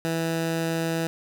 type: tone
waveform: 15% pulse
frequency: 164.3 Hz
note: E3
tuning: 5 cents flat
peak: -18 dBFS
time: 0.05-1.07 s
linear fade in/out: 0 ms
effects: none